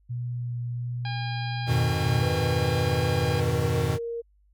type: tone with vibrato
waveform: sine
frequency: 121.1 Hz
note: B2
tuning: 34 cents flat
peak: -28 dBFS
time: 0.09-2.42 s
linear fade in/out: 20 ms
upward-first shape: sine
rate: 1.4 Hz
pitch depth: 10 cents each way
type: harmonic tone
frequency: 810 Hz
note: G#5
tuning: 43 cents flat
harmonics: 1 / 2 / 3 / 4 / 5 / 6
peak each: -36 / -39 / -41 / -42 / -43 / -44 dBFS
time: 1.05-3.4 s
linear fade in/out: 2 ms
type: chord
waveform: square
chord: F half-diminished seventh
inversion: none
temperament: equal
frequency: 87.31 / 103.83 / 123.47 / 155.56 Hz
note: F2 / Ab2 / Cb3 / Eb3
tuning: 0 / 0 / 0 / 0 cents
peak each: -30 / -31 / -28 / -30 dBFS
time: 1.66-3.99 s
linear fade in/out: 50 ms
type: tone with pitch glide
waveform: sine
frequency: 493.2 to 466.3 Hz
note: B4 to A#4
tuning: -2 to +1 cents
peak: -29 dBFS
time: 2.22-4.22 s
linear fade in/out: 20 ms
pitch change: -97 cents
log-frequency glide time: 3.11-3.98 s
effects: added 50 Hz sine -59 dBFS peak until 4.53 s